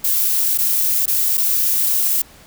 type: noise with dropouts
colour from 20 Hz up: violet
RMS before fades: -17 dBFS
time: 0.04-2.22 s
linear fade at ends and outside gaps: 5 ms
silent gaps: 0.577-0.585 / 1.058-1.078 / 1.373-1.377 s
effects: pink hiss -45 dBFS RMS until 2.46 s